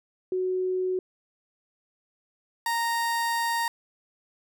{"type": "tone pair in turn", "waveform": ["sine", "30% pulse"], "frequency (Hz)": [370, 929.4], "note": ["F#4", "A#5"], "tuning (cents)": [0, -5], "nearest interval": "octave + major third", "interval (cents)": 1595, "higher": "second", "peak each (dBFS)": [-24, -22], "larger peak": "second", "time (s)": [[0.32, 0.99], [2.66, 3.68]], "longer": "second", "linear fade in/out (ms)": 2, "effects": []}